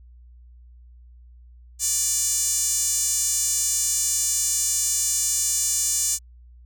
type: tone with high-pass filter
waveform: sawtooth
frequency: 587.3 Hz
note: D5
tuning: in tune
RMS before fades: -23 dBFS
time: 1.79-6.19 s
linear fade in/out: 50 ms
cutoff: 7000 Hz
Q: 3.6
effects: added 60 Hz sine -45 dBFS peak until 6.65 s